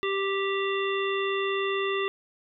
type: harmonic tone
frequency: 392.1 Hz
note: G4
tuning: in tune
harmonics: 1 / 3 / 5 / 7 / 9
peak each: -27 / -32 / -34 / -35 / -37 dBFS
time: 0.03-2.08 s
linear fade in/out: 0 ms
effects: none